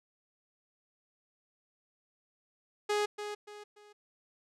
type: tone with echo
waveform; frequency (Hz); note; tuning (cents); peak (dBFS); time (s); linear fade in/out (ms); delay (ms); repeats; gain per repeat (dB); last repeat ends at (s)
sawtooth; 416.2; G#4; +4; -24; 2.89-3.06; 10; 290; 3; -9; 3.93
effects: low-pass 8000 Hz 12 dB/octave